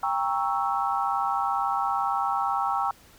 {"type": "chord", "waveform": "sine", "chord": "G diminished seventh", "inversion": "none", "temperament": "equal with one note detuned", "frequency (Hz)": [794.5, 932.3, 1108.7, 1318.5], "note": ["G5", "Bb5", "Db6", "Fb6"], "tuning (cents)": [23, 0, 0, 0], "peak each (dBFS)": [-27, -30, -30, -29], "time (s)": [0.03, 2.91], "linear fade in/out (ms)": 2, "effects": ["pink hiss -54 dBFS RMS until 3.18 s"]}